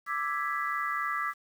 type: chord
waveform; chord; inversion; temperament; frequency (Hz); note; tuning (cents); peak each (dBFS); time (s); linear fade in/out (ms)
sine; E dominant seventh; third; equal; 1174.7 / 1318.5 / 1661.2 / 1975.5; D6 / E6 / G#6 / B6; 0 / 0 / 0 / 0; -32 / -35 / -36 / -35; 0.06-1.34; 50
effects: 9-bit